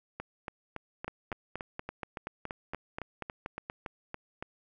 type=two click trains; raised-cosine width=0.5 ms; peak=-22 / -21 dBFS; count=16 / 12; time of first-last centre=0.2-4.425 / 1.08-3.699 s; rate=3.55 / 4.2 Hz; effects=none